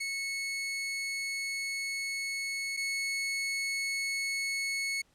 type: tone pair in turn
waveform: sawtooth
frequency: 2200 / 2200 Hz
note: C#7 / C#7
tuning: -14 / -14 cents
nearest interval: unison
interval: 0 cents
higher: neither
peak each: -29 / -27 dBFS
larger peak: second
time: 0-2.77 / 2.77-5.02 s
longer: first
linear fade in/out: 10 ms
effects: pink hiss -68 dBFS RMS until 5.14 s + low-pass 10000 Hz 12 dB/octave